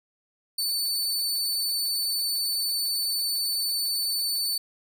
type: tone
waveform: sawtooth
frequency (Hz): 4506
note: C#8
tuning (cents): +28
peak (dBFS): -22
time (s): 0.58-4.58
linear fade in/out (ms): 5
effects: none